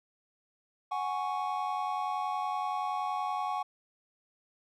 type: chord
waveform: triangle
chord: F# suspended second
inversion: none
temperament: equal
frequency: 740 / 830.6 / 1108.7 Hz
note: F#5 / G#5 / C#6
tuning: 0 / 0 / 0 cents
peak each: -33 dBFS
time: 0.91-3.63 s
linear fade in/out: 10 ms
effects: none